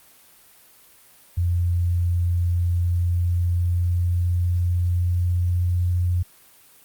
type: tone with pitch glide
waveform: sine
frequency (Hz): 87.2 to 88.62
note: F2 to F2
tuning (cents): -2 to +26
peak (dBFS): -18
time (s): 1.37-6.23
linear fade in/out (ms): 10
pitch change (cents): +28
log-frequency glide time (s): 2.8-5.97
effects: white hiss -52 dBFS RMS until 6.84 s + Opus 32 kbps